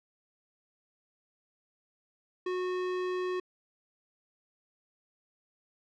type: tone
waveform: square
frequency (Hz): 365.6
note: F#4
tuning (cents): -21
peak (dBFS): -31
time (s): 2.46-3.4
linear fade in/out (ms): 5
effects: low-pass 3000 Hz 12 dB/octave